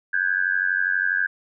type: tone with amplitude modulation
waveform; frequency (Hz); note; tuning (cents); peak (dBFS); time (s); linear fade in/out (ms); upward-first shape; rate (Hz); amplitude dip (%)
sine; 1599; G6; +34; -15; 0.13-1.27; 10; sine; 92.3; 100
effects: none